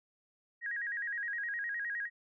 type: tone with vibrato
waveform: sine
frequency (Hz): 1760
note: A6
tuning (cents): 0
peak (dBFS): -34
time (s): 0.61-2.1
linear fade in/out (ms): 50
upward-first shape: square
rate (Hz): 9.7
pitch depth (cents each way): 120
effects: none